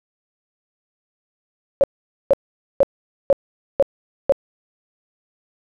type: tone bursts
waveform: sine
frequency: 554.4 Hz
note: C#5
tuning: in tune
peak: -9 dBFS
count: 6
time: 1.81-4.322 s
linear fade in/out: 0 ms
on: 27 ms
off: 470 ms
effects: none